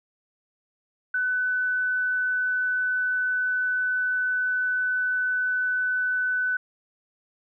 sine tone, 1501 Hz, F#6, 24 cents sharp, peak -22 dBFS, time 1.14-6.57 s, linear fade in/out 5 ms, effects none

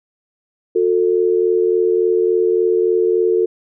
sine tone pair together, 361.9 / 445.4 Hz, F#4 / A4, -38 / +21 cents, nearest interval major third, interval 359 cents, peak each -15 dBFS, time 0.75-3.46 s, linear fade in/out 10 ms, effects none

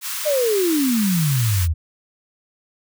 white high-pass noise, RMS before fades -27 dBFS, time 0.01-1.68 s, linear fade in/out 50 ms, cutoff 960 Hz, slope 48 dB/octave
sine exponential sweep, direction down, 622.3 to 76.4 Hz, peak -16 dBFS, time 0.25-1.74 s, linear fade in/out 20 ms
effects none

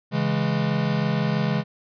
square chord, C# minor, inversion none, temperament equal, 138.59 / 164.81 / 207.7 Hz, C#3 / E3 / G#3, 0 / 0 / 0 cents, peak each -26 dBFS, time 0.11-1.64 s, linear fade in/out 50 ms, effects resampled to 11025 Hz

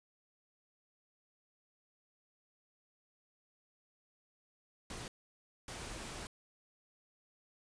pink noise bursts at uneven times, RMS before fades -45 dBFS, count 2, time 4.9-5.08 / 5.68-6.27 s, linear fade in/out 2 ms, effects resampled to 22050 Hz

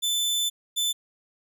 sawtooth tone pair in turn, 3520 / 3520 Hz, A7 / A7, 0 / 0 cents, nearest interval unison, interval 0 cents, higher neither, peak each -20 dBFS, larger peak neither, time 0.02-0.5 / 0.76-0.93 s, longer first, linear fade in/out 20 ms, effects none

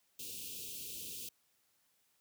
white band-stop noise, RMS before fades -45 dBFS, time 0.19-1.29 s, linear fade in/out 5 ms, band 500 to 2500 Hz, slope 96 dB/octave, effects white hiss -75 dBFS RMS until 2.2 s + high-pass 60 Hz 12 dB/octave

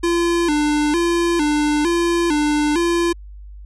square tone with vibrato, 319.4 Hz, D#4, 45 cents sharp, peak -16 dBFS, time 0.03-3.13 s, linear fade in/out 10 ms, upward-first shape square, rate 1.1 Hz, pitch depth 120 cents each way, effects added 50 Hz sine -34 dBFS peak until 3.65 s + resampled to 24000 Hz

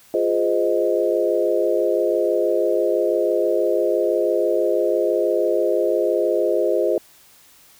sine chord, F minor seventh, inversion none, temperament equal with one note detuned, 349.2 / 415.3 / 516.3 / 622.3 Hz, F4 / Ab4 / C5 / Eb5, 0 / 0 / -23 / 0 cents, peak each -22 dBFS, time 0.14-6.98 s, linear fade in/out 2 ms, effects white hiss -51 dBFS RMS until 7.79 s

